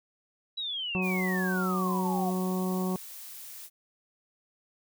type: exponential sweep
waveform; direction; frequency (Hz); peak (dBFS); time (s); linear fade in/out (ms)
sine; down; 3951 to 700; -31; 0.57-2.31; 10
type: harmonic tone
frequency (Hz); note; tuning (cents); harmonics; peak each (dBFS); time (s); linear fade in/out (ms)
185; F#3; 0; 1 / 2 / 3 / 4 / 5 / 6; -28 / -34 / -42 / -41 / -43 / -42; 0.95-2.96; 0
type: noise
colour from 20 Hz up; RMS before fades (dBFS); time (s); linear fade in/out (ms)
blue; -44; 1.01-3.7; 50
effects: none